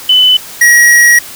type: tone pair in turn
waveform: sine / square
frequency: 3011 / 1904.3 Hz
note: F#7 / A#6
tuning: +30 / +36 cents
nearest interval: minor sixth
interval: 794 cents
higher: first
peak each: -3 dBFS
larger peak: neither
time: 0.09-0.37 / 0.61-1.19 s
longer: second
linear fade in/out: 5 ms
effects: white hiss -28 dBFS RMS until 1.35 s